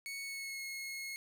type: tone with pitch glide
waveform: sawtooth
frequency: 2217 to 2169 Hz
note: C#7 to C#7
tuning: 0 to -38 cents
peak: -37 dBFS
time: 0.06-1.16 s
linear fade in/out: 0 ms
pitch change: -38 cents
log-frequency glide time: 0.21-0.62 s
effects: none